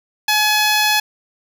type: tone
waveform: 10% pulse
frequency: 848 Hz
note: G#5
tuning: 36 cents sharp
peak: -5 dBFS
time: 0.28-1 s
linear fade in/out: 5 ms
effects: none